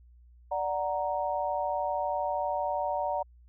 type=chord; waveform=sine; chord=D augmented; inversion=none; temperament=equal; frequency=587.3 / 740 / 932.3 Hz; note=D5 / F#5 / A#5; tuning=0 / 0 / 0 cents; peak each=-32 dBFS; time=0.51-3.23 s; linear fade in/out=10 ms; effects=added 60 Hz sine -53 dBFS peak until 3.48 s